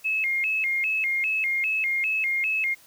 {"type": "tone with vibrato", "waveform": "sine", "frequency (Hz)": 2349, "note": "D7", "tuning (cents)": 0, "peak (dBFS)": -22, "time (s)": [0.04, 2.75], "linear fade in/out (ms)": 20, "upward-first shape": "square", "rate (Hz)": 2.5, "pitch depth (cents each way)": 170, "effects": ["white hiss -54 dBFS RMS until 2.86 s"]}